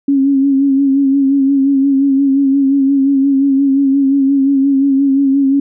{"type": "tone with vibrato", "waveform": "sine", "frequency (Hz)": 274.3, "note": "C#4", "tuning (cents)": -18, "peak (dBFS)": -8, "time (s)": [0.08, 5.6], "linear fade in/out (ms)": 5, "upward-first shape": "sine", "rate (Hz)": 5.7, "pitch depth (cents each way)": 41, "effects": []}